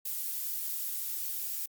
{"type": "noise", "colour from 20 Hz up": "violet", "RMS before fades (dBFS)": -35, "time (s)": [0.05, 1.66], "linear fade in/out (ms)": 5, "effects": ["Opus 48 kbps"]}